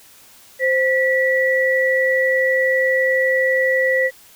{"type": "tone pair together", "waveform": "sine", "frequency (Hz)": [521.5, 1948], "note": ["C5", "B6"], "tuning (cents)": [-6, -24], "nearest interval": "octave + major seventh", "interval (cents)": 2282, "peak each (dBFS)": -17, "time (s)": [0.59, 4.11], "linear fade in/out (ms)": 50, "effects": ["white hiss -47 dBFS RMS until 4.35 s"]}